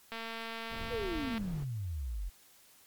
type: click train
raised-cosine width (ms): 0.3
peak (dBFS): -25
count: 287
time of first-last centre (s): 0.12-1.38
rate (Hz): 227
type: noise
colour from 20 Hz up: brown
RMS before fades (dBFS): -43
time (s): 0.7-1.65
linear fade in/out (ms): 20
type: exponential sweep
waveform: sine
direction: down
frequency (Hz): 505 to 42.27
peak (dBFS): -34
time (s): 0.9-2.3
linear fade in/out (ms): 20
effects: white hiss -61 dBFS RMS until 2.86 s + MP3 96 kbps